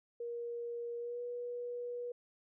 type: tone with pitch glide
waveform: sine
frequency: 472.9 to 484.5 Hz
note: A#4 to B4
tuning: +25 to -33 cents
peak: -38 dBFS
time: 0.2-2.12 s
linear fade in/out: 5 ms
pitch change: +42 cents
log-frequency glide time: 0.98-1.21 s
effects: none